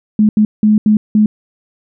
sine tone bursts at uneven times, 212.8 Hz, G#3, 42 cents sharp, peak -6 dBFS, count 5, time 0.19-0.29 / 0.37-0.45 / 0.63-0.78 / 0.86-0.97 / 1.15-1.26 s, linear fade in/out 2 ms, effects none

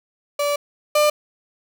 35% pulse tone pair in turn, 579 / 597.7 Hz, D5 / D5, -25 / +30 cents, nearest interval minor second, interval 55 cents, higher second, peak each -17 / -12 dBFS, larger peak second, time 0.39-0.56 / 0.95-1.1 s, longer first, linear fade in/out 5 ms, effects none

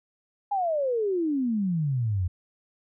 sine exponential sweep, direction down, 832 to 85.3 Hz, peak -23 dBFS, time 0.51-2.28 s, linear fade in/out 10 ms, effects none

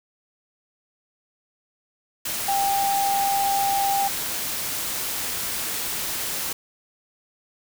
sine tone in noise, 793 Hz, G5, 20 cents sharp, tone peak -20 dBFS, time 2.48-4.08 s, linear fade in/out 5 ms, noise white, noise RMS -28 dBFS, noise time 2.25-6.53 s, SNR +5 dB, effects none

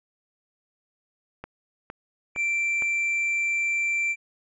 click train, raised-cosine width 0.5 ms, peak -21 dBFS, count 4, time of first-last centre 1.44-2.822 s, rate 2.17 Hz
triangle tone, 2349 Hz, D7, in tune, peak -21 dBFS, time 2.35-4.16 s, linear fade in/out 50 ms
effects resampled to 22050 Hz

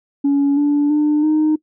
sine tone with pitch steps, 281.8 / 290.4 / 299.2 / 308.4 Hz, C#4 / D4 / D4 / D#4, +29 / -19 / +32 / -15 cents, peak -10 dBFS, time 0.24-1.56 s, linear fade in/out 10 ms, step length 330 ms, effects noise-tail reverb RT60 0.1 s tail -21 dB re dry + tanh soft clip ceiling -10 dBFS

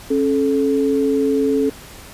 sine tone pair together, 273.4 / 434 Hz, C#4 / A4, -24 / -24 cents, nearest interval minor sixth, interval 800 cents, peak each -17 dBFS, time 0.1-1.7 s, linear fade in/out 10 ms, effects pink hiss -39 dBFS RMS until 2.13 s + resampled to 32000 Hz

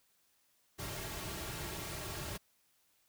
pink noise with comb filter, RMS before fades -42 dBFS, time 0.78-2.38 s, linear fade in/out 20 ms, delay 4 ms, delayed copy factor -0.6, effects white hiss -73 dBFS RMS until 3.08 s

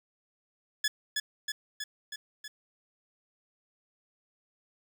15% pulse tone with echo, 1708 Hz, G#6, 48 cents sharp, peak -19 dBFS, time 0.84-0.88 s, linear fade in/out 5 ms, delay 320 ms, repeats 5, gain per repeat -3 dB, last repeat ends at 2.48 s, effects 10-bit

